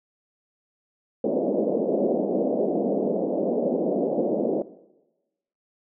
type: band-pass noise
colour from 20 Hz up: white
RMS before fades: -24 dBFS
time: 1.24-4.62 s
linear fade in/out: 2 ms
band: 190 to 620 Hz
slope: 48 dB/octave
effects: noise-tail reverb RT60 1.0 s tail -17 dB re dry